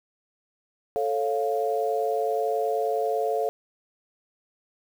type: chord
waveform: sine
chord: A augmented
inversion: none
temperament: equal with one note detuned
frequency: 440 / 550.5 / 698.5 Hz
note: A4 / C#5 / E#5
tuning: 0 / -12 / 0 cents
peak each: -26 / -29 / -27 dBFS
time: 0.96-3.49 s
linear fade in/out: 0 ms
effects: 8-bit